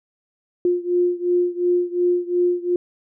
sine beating tone pair, 353.2 / 356 Hz, F4 / F4, +20 / +33 cents, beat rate 2.8 Hz, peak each -19 / -21 dBFS, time 0.65-2.76 s, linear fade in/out 2 ms, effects none

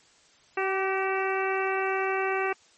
harmonic tone with a mistuned harmonic, 383 Hz, G4, 40 cents flat, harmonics 1 / 2 / 3 / 4 / 5 / 6 / 7, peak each -28 / -31 / -33 / -34 / -35 / -36 / -36 dBFS, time 0.57-2.53 s, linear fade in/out 5 ms, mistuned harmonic 3, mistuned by +26 cents, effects white hiss -59 dBFS RMS until 2.77 s + MP3 32 kbps

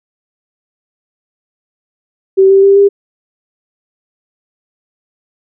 sine tone with pitch steps, 384.7 / 389.8 / 395.1 / 400.3 Hz, G4 / G4 / G4 / G4, -33 / -10 / +14 / +36 cents, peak -3 dBFS, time 2.37-2.89 s, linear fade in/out 20 ms, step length 130 ms, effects none

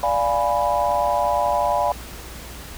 sine chord, D diminished seventh, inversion none, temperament equal, 587.3 / 698.5 / 830.6 / 987.8 Hz, D5 / F5 / Ab5 / Cb6, 0 / 0 / 0 / 0 cents, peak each -23 dBFS, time 0.03-1.92 s, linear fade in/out 2 ms, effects added 60 Hz sine -38 dBFS peak until 2.77 s + pink hiss -38 dBFS RMS until 2.77 s

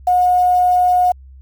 sine tone with quantisation, 723 Hz, F#5, 40 cents flat, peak -10 dBFS, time 0.07-1.12 s, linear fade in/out 5 ms, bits 6, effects added 66 Hz sine -37 dBFS peak until 1.41 s

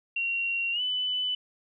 sine tone with pitch glide, 2749 to 2998 Hz, F7 to F#7, -28 to +22 cents, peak -26 dBFS, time 0.16-1.35 s, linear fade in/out 5 ms, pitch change +150 cents, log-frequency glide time 0.72-0.81 s, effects none

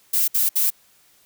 violet noise bursts, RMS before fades -19 dBFS, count 3, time 0.13-0.704 s, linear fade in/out 10 ms, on 150 ms, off 62 ms, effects white hiss -57 dBFS RMS until 1.25 s

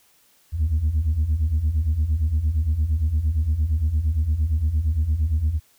sine beating tone pair, 71.9 / 80.6 Hz, D2 / E2, -36 / -38 cents, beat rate 8.7 Hz, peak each -22 / -18 dBFS, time 0.52-5.6 s, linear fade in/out 50 ms, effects tanh soft clip ceiling -15 dBFS + white hiss -59 dBFS RMS until 5.78 s

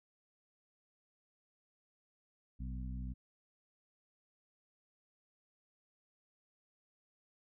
harmonic tone with a mistuned harmonic, 62.4 Hz, B1, 19 cents sharp, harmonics 1 / 2 / 3 / 4, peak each -40 / -47 / -48 / -51 dBFS, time 2.59-3.14 s, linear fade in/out 20 ms, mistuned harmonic 1, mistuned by -110 cents, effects none

